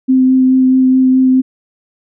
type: tone with vibrato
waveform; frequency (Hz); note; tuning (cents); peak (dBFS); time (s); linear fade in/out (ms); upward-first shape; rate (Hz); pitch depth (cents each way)
sine; 259.3; C4; -15; -6; 0.08-1.42; 20; sine; 4.7; 10
effects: none

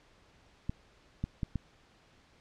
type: clicks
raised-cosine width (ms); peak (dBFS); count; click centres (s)
5; -20; 4; 0.695 / 1.24 / 1.432 / 1.557
effects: pink hiss -63 dBFS RMS until 2.4 s + low-pass 5000 Hz 12 dB/octave

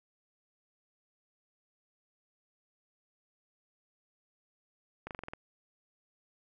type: slowing click train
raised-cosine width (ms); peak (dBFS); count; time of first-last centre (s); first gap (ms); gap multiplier
0.5; -25; 7; 5.07-5.335; 38; 1.06
effects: none

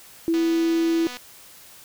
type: tone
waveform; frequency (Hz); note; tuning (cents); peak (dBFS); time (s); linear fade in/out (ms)
sine; 330.6; E4; +5; -18; 0.28-1.07; 0
type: click train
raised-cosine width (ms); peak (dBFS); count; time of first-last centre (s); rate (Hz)
0.2; -19; 206; 0.34-1.17; 247
effects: white hiss -47 dBFS RMS until 1.84 s

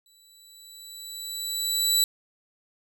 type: tone with exponential growth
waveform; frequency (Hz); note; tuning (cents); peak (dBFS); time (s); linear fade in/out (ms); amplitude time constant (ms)
20% pulse; 3951; B7; 0; -12; 0.06-2.04; 1; 430
effects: none

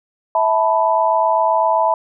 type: chord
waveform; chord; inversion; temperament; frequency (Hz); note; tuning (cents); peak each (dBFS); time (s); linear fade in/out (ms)
sine; E suspended fourth; none; equal with one note detuned; 652.1 / 880 / 987.8; E5 / A5 / B5; -19 / 0 / 0; -17; 0.35-1.94; 2
effects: none

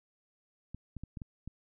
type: clicks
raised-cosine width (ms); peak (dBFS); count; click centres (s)
5; -29; 6; 0.746 / 0.967 / 1.036 / 1.172 / 1.218 / 1.476
effects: none

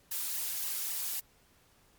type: noise with flanger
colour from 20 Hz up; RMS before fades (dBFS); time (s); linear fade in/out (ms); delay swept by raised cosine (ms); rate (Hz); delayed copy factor
blue; -35; 0.11-1.2; 5; 1 to 5.6; 3.7; +0.85
effects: pink hiss -65 dBFS RMS until 1.98 s + MP3 96 kbps

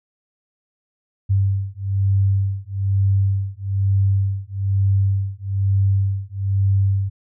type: beating tone pair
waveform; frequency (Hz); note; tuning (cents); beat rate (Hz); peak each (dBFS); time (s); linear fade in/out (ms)
sine; 97.4 / 98.5; G2 / G2; -11 / +9; 1.1; -19 / -19; 1.29-7.1; 20
effects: none

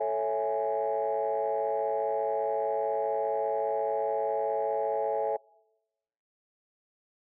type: chord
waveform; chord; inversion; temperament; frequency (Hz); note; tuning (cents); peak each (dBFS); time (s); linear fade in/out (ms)
sine; A major seventh; none; equal; 440 / 554.4 / 659.3 / 830.6; A4 / C#5 / E5 / G#5; 0 / 0 / 0 / 0; -31; 0-5.37; 10
effects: noise-tail reverb RT60 1.0 s tail -26 dB re dry + tanh soft clip ceiling -19 dBFS

